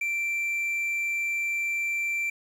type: tone with quantisation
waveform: triangle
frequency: 2349 Hz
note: D7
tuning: in tune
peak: -24 dBFS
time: 0.01-2.3 s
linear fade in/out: 5 ms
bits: 9
effects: none